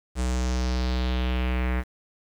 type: tone with low-pass filter sweep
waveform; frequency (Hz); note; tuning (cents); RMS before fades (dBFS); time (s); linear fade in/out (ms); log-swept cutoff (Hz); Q
square; 62.6; B1; +24; -25; 0.15-1.84; 50; 8600 to 1900; 2.8
effects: 8-bit